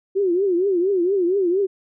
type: tone with vibrato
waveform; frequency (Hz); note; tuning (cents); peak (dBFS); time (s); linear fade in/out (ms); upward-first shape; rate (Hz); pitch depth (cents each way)
sine; 371.5; F#4; +7; -16; 0.15-1.67; 20; triangle; 4.3; 180
effects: none